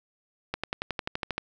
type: accelerating click train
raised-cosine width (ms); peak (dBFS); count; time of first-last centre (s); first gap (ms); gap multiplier
0.3; -13; 11; 0.54-1.38; 96; 0.97
effects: none